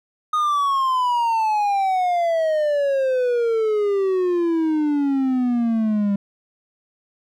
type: exponential sweep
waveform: triangle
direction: down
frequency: 1244.5 to 198.3 Hz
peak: -15 dBFS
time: 0.33-6.16 s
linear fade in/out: 5 ms
effects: none